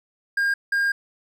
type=tone pair in turn; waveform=triangle; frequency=1613 / 1613 Hz; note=G6 / G6; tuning=+49 / +49 cents; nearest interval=unison; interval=0 cents; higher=neither; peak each=-17 dBFS; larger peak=neither; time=0.37-0.54 / 0.72-0.92 s; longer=second; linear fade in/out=5 ms; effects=none